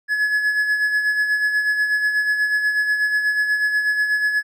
triangle tone with tremolo, 1699 Hz, G#6, 39 cents sharp, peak -13 dBFS, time 0.08-4.43 s, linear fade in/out 50 ms, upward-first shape sine, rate 8.2 Hz, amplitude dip 50%, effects none

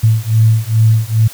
sine beating tone pair, 110 / 112.4 Hz, A2 / A2, 0 / +37 cents, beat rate 2.4 Hz, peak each -11 dBFS, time 0.03-1.28 s, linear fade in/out 10 ms, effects white hiss -34 dBFS RMS until 1.33 s

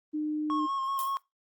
sine tone, 303.8 Hz, D#4, 41 cents flat, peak -28 dBFS, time 0.13-0.67 s, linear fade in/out 20 ms
triangle tone with vibrato, 1083 Hz, C#6, 41 cents flat, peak -27 dBFS, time 0.5-1.17 s, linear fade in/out 0 ms, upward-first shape square, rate 5.3 Hz, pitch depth 21 cents each way
violet noise with exponential decay, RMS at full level -34 dBFS, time 0.99-1.22 s, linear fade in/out 0 ms, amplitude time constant 49 ms
effects noise-tail reverb RT60 0.2 s tail -22 dB re dry + Opus 24 kbps

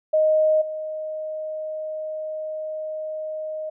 sine tone with level steps, 622.3 Hz, D#5, in tune, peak -15 / -27 dBFS, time 0.13-3.7 s, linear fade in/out 10 ms, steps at 0.61 s, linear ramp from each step 10 ms, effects none

